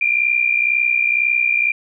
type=tone pair together; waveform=sine; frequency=2371 / 2433 Hz; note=D7 / D#7; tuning=+16 / -39 cents; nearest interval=unison; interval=45 cents; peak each=-16 / -18 dBFS; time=0.01-1.72 s; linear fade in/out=5 ms; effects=none